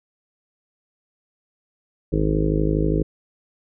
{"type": "harmonic tone with a mistuned harmonic", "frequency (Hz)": 52.4, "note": "G#1", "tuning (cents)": 16, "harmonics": [1, 2, 3, 4, 5, 6, 7, 8, 9, 10], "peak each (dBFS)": [-23, -32, -23, -33, -30, -24, -32, -26, -31, -33], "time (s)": [2.12, 3.03], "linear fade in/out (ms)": 10, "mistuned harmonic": 1, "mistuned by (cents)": 58, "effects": []}